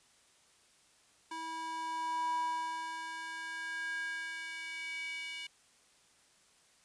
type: tone with high-pass filter sweep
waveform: square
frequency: 324.8 Hz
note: E4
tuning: 26 cents flat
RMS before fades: -39 dBFS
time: 1.31-5.47 s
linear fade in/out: 5 ms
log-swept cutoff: 700 to 2600 Hz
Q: 6.1
effects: white hiss -66 dBFS RMS until 6.84 s + resampled to 22050 Hz